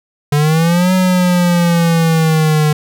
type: linear two-way sweep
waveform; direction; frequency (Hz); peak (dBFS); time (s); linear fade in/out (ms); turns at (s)
square; up then down; 144.1 to 186.3 to 150.6; -10; 0.32-2.73; 5; 0.93
effects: none